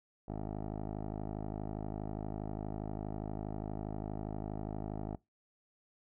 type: tone with low-pass filter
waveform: 10% pulse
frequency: 52.4 Hz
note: G#1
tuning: 16 cents sharp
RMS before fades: -40 dBFS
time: 0.28-5.16 s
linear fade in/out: 5 ms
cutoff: 660 Hz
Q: 2
effects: noise-tail reverb RT60 0.2 s tail -22 dB re dry